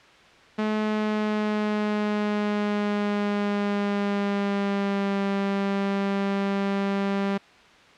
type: tone with pitch glide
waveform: sawtooth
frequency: 214.5 to 197.84 Hz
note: A3 to G3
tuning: -44 to +16 cents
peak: -19 dBFS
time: 0.58-7.38 s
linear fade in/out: 10 ms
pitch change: -140 cents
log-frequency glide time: 0.79-5.21 s
effects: white hiss -51 dBFS RMS until 7.97 s + low-pass 3000 Hz 12 dB/octave